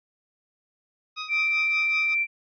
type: tone with tremolo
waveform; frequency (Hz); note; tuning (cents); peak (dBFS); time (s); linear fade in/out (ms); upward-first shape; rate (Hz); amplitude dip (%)
10% pulse; 1255; D#6; +15; -20; 1.16-2.15; 20; triangle; 5.2; 90
type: tone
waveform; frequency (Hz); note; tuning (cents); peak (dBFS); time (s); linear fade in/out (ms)
sine; 2349; D7; 0; -21; 1.28-2.27; 50
effects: resampled to 11025 Hz